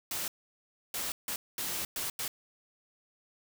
white noise bursts at uneven times, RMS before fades -35 dBFS, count 6, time 0.11-0.28 / 0.94-1.12 / 1.28-1.36 / 1.58-1.85 / 1.96-2.1 / 2.19-2.28 s, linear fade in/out 2 ms, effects none

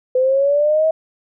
sine linear sweep, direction up, 505 to 644 Hz, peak -12 dBFS, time 0.15-0.91 s, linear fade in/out 5 ms, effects none

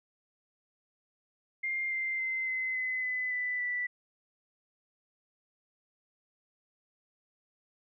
sine tone with pitch steps, 2111 / 2090 / 2070 / 2050 / 2030 / 2010 / 1990.2 / 1970.8 Hz, C7 / C7 / C7 / C7 / B6 / B6 / B6 / B6, +15 / -2 / -19 / -36 / +47 / +30 / +13 / -4 cents, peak -30 dBFS, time 1.63-3.87 s, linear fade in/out 10 ms, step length 280 ms, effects none

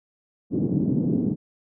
pink band-pass noise, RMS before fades -23 dBFS, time 0.5-1.36 s, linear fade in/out 50 ms, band 150 to 320 Hz, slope 24 dB/octave, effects none

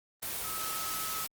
sine tone in noise, 1291 Hz, E6, 37 cents flat, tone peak -39 dBFS, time 0.44-1.25 s, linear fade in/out 10 ms, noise white, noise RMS -36 dBFS, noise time 0.22-1.27 s, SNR -6 dB, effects Opus 24 kbps

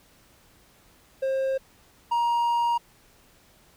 triangle tone pair in turn, 533 / 943.7 Hz, C5 / A#5, +32 / +21 cents, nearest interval minor seventh, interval 989 cents, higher second, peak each -21 / -19 dBFS, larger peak second, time 1.22-1.58 / 2.11-2.78 s, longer second, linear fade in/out 10 ms, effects pink hiss -58 dBFS RMS until 3.76 s

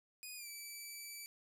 10% pulse tone with pitch glide, 2479 to 2313 Hz, D#7 to D7, -7 to -27 cents, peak -38 dBFS, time 0.23-1.26 s, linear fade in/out 0 ms, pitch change -120 cents, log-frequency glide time 0.36-0.48 s, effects none

